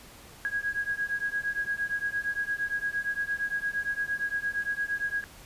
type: beating tone pair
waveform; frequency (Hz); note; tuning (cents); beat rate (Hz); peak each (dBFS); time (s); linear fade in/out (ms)
sine; 1644 / 1652.7; G#6 / G#6; -18 / -9; 8.7; -31; 0.45-5.24; 0
effects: pink hiss -50 dBFS RMS until 5.45 s + resampled to 32000 Hz